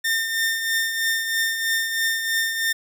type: tone with tremolo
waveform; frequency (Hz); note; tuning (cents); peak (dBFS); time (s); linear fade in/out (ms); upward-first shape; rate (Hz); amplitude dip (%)
sawtooth; 1811; A6; +49; -15; 0.04-2.73; 10; triangle; 3.1; 55
effects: none